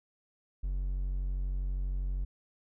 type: tone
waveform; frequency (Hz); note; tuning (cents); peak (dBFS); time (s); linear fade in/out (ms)
triangle; 46.25; F#1; 0; -28; 0.63-2.25; 10
effects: none